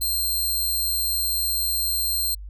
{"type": "tone", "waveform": "5% pulse", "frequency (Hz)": 4173, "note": "C8", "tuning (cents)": -5, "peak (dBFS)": -15, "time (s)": [0.01, 2.35], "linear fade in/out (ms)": 10, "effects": ["added 50 Hz sine -34 dBFS peak until 2.49 s"]}